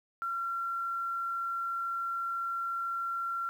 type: tone with quantisation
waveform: sine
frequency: 1367 Hz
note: F6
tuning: 37 cents flat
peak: -31 dBFS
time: 0.22-3.49 s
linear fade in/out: 0 ms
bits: 10
effects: none